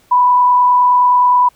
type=tone with frequency modulation; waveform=sine; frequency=989 Hz; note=B5; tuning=2 cents sharp; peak=-7 dBFS; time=0.11-1.49 s; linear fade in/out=10 ms; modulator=29.6 Hz; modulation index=0.36; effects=pink hiss -52 dBFS RMS until 1.55 s